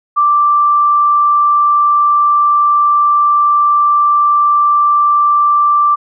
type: tone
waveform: sine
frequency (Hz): 1174.7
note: D6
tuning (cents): 0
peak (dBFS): -7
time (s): 0.16-5.96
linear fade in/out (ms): 20
effects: none